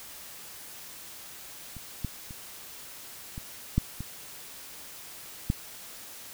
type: clicks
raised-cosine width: 5 ms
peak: -30 / -18 / -30 / -25 / -10 / -23 / -12 dBFS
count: 7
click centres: 1.767 / 2.047 / 2.308 / 3.379 / 3.78 / 4.006 / 5.501 s
effects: white hiss -45 dBFS RMS until 6.33 s